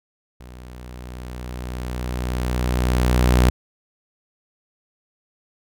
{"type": "tone with level ramp", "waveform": "sawtooth", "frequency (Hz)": 61.74, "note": "B1", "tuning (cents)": 0, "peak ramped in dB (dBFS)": [-35, -8], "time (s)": [0.4, 3.5], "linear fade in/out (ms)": 5, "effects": []}